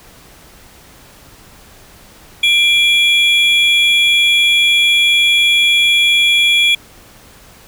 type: tone pair together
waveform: triangle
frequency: 2375 / 3359 Hz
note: D7 / G#7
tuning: +19 / +19 cents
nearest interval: tritone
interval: 600 cents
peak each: -10 dBFS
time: 2.43-6.75 s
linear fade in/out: 5 ms
effects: pink hiss -42 dBFS RMS until 7.67 s